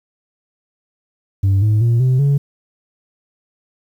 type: tone with pitch steps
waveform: sine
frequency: 97.5 / 106.94 / 117.29 / 128.65 / 141.11 Hz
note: G2 / A2 / A#2 / C3 / C#3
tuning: -9 / -49 / +11 / -29 / +31 cents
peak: -8 dBFS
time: 1.43-2.38 s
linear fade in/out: 10 ms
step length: 190 ms
effects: tanh soft clip ceiling -10 dBFS + 8-bit